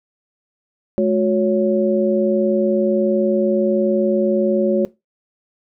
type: tone cluster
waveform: sine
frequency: 213.2 / 364.4 / 557 Hz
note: G#3 / F#4 / C#5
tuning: +46 / -26 / +8 cents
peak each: -18 dBFS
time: 0.98-4.85 s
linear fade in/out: 0 ms
effects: noise-tail reverb RT60 0.2 s tail -19 dB re dry